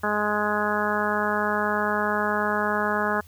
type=harmonic tone; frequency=209.2 Hz; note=G#3; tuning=13 cents sharp; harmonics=1 / 2 / 3 / 4 / 5 / 6 / 7 / 8; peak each=-30 / -30 / -30 / -30 / -30 / -30 / -30 / -30 dBFS; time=0.03-3.21 s; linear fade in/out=10 ms; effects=added 84 Hz sine -47 dBFS peak until 3.27 s + white hiss -56 dBFS RMS until 3.27 s